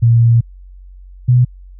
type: tone pair in turn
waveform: sine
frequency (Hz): 116.54 / 124.01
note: A#2 / B2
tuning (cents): 0 / +8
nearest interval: minor second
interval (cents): 108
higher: second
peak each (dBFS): -6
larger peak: neither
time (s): 0.02-0.41 / 1.28-1.45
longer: first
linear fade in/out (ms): 10
effects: added 46 Hz sine -34 dBFS peak until 1.79 s